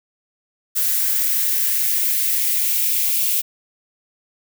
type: noise with high-pass filter sweep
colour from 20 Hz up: violet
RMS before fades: -19 dBFS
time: 0.75-3.42 s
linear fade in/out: 20 ms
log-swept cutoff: 1500 to 2500 Hz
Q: 2.6
effects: none